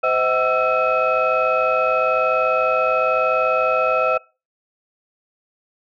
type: tone cluster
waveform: sine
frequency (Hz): 515 / 636 / 750 / 1331 / 2552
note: C5 / D#5 / F#5 / E6 / D#7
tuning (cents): -28 / +38 / +23 / +16 / +43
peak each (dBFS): -21 / -20 / -27 / -19 / -25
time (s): 0.03-4.18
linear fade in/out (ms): 10
effects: noise-tail reverb RT60 0.3 s tail -23 dB re dry + tanh soft clip ceiling -8 dBFS